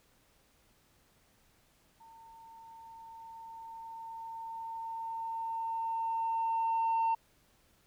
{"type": "tone with level ramp", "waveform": "sine", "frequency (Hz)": 907, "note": "A#5", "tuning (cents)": -48, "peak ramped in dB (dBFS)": [-53, -24], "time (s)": [2, 7.15], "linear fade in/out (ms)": 10, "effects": ["tanh soft clip ceiling -25 dBFS", "pink hiss -68 dBFS RMS until 7.86 s"]}